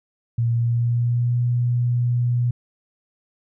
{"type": "tone with pitch glide", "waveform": "sine", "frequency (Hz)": [117.1, 121.44], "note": ["A#2", "B2"], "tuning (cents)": [8, -29], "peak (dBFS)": -17, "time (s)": [0.38, 2.51], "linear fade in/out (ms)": 5, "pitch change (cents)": 63, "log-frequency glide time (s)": [0.51, 1.38], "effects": []}